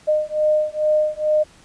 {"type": "beating tone pair", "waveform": "sine", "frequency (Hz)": [610, 612.3], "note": ["D#5", "D#5"], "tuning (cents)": [-34, -28], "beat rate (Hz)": 2.3, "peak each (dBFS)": -19, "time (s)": [0.07, 1.44], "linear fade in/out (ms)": 20, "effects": ["pink hiss -50 dBFS RMS until 1.64 s", "resampled to 22050 Hz"]}